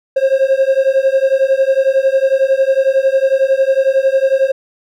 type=beating tone pair; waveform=triangle; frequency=530 / 541 Hz; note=C5 / C#5; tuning=+22 / -42 cents; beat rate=11 Hz; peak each=-11 dBFS; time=0.16-4.52 s; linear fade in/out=10 ms; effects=none